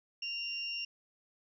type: tone pair together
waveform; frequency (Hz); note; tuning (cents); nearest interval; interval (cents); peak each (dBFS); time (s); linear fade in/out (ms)
sine; 2783 / 5486; F7 / F8; -7 / -32; octave; 1175; -37 / -40; 0.22-0.85; 5
effects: none